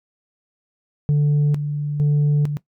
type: tone with tremolo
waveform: sine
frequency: 146.83 Hz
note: D3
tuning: in tune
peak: -11 dBFS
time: 1.09-2.57 s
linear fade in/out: 0 ms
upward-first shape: square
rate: 1.1 Hz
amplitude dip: 65%
effects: noise-tail reverb RT60 0.1 s tail -18 dB re dry + tanh soft clip ceiling -13 dBFS